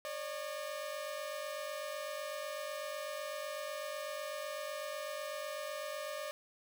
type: tone pair together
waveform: sawtooth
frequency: 554.4 / 602.4 Hz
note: C#5 / D5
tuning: 0 / +44 cents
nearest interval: minor second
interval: 144 cents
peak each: -40 / -37 dBFS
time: 0.05-6.31 s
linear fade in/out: 0 ms
effects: none